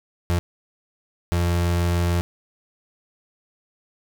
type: tone bursts at uneven times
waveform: 35% pulse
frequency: 86.7 Hz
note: F2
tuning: 12 cents flat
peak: -17 dBFS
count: 2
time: 0.3-0.39 / 1.32-2.21 s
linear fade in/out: 0 ms
effects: none